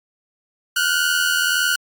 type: tone pair together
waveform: sawtooth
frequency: 1426.4 / 1508 Hz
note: F6 / F#6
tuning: +36 / +32 cents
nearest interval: minor second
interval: 96 cents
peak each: -16 dBFS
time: 0.76-1.76 s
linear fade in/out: 5 ms
effects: AAC 64 kbps